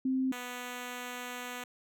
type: tone pair in turn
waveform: sine / 5% pulse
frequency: 261.6 / 246.9 Hz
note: C4 / B3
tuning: 0 / 0 cents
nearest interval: minor second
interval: 100 cents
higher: first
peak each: -27 dBFS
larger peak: neither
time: 0.05-0.32 / 0.32-1.64 s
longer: second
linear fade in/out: 5 ms
effects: none